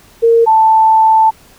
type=tone pair in turn; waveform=sine; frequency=461.1 / 882.6 Hz; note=A#4 / A5; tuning=-19 / +5 cents; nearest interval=major seventh; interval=1124 cents; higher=second; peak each=-5 dBFS; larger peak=neither; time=0.22-0.46 / 0.46-1.31 s; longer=second; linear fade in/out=20 ms; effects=pink hiss -44 dBFS RMS until 1.58 s